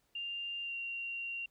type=tone with pitch glide; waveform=sine; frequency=2794 to 2760 Hz; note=F7 to F7; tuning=0 to -21 cents; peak=-37 dBFS; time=0.15-1.46 s; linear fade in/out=5 ms; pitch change=-21 cents; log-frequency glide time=0.62-0.74 s; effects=pink hiss -75 dBFS RMS until 1.5 s